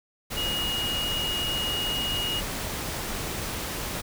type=tone in noise; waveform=sine; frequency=2876 Hz; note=F#7; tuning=50 cents flat; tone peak=-27 dBFS; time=0.36-2.41 s; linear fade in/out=20 ms; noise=pink; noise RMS=-32 dBFS; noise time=0.3-4.02 s; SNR=+2 dB; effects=none